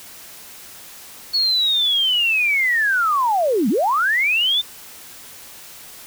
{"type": "linear two-way sweep", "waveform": "sine", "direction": "down then up", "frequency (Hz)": [4408, 187.8, 3626], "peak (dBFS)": -15, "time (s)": [1.33, 4.62], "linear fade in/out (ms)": 20, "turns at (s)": 3.69, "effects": ["white hiss -40 dBFS RMS until 6.06 s"]}